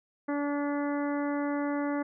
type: harmonic tone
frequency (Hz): 288.1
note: D4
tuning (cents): -33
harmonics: 1 / 2 / 3 / 4 / 5 / 6 / 7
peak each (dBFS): -29 / -35 / -39 / -41 / -43 / -45 / -46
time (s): 0.28-2.03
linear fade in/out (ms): 10
effects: none